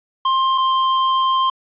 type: tone pair in turn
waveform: square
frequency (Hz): 1056 / 1051.3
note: C6 / C6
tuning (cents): +16 / +8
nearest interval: unison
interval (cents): 8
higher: first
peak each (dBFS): -15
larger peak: neither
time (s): 0.25-0.58 / 0.58-1.5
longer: second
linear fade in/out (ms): 5
effects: resampled to 8000 Hz + 8-bit